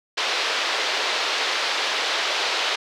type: band-pass noise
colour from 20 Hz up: white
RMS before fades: -24 dBFS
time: 0.17-2.76 s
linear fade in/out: 10 ms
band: 400 to 4500 Hz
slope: 24 dB/octave
effects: none